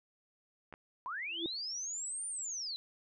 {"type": "clicks", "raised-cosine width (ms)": 0.5, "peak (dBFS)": -33, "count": 2, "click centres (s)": [0.726, 0.739]}
{"type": "linear two-way sweep", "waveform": "sine", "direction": "up then down", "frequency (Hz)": [942, 9220, 3924], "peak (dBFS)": -37, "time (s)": [1.06, 2.76], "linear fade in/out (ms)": 0, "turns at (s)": 2.27}
{"type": "tone with exponential growth", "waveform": "sine", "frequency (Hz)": 334.4, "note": "E4", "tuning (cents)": 25, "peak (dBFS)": -31, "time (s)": [1.28, 1.46], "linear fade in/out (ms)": 1, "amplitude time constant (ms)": 39}
{"effects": []}